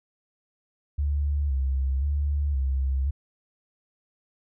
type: tone with vibrato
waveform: sine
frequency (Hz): 69.4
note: C#2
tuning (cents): +3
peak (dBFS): -22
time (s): 0.98-3.11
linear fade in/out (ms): 10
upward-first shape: square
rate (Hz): 0.96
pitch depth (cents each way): 68
effects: none